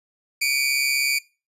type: tone pair together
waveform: sawtooth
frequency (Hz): 2280 / 2416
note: C#7 / D7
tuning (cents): +48 / +48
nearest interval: minor second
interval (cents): 100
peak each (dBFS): -19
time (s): 0.41-1.19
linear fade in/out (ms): 10
effects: noise-tail reverb RT60 0.3 s tail -22 dB re dry + resampled to 32000 Hz